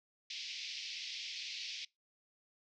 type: band-pass noise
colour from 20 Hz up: white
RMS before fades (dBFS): -44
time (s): 0.3-1.85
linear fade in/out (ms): 5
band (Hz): 2200 to 5400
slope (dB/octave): 48
effects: noise-tail reverb RT60 0.2 s tail -23 dB re dry